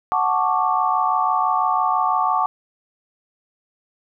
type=chord; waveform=sine; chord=D major seventh; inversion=first; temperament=equal; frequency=740 / 880 / 1108.7 / 1174.7 Hz; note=F#5 / A5 / C#6 / D6; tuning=0 / 0 / 0 / 0 cents; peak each=-22 dBFS; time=0.12-2.46 s; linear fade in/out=0 ms; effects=none